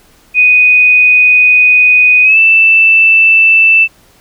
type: tone with pitch glide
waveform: sine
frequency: 2489 to 2652 Hz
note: D#7 to E7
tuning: 0 to +10 cents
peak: -3 dBFS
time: 0.34-3.88 s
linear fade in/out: 50 ms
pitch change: +110 cents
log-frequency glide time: 2.23-2.38 s
effects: pink hiss -46 dBFS RMS until 4.2 s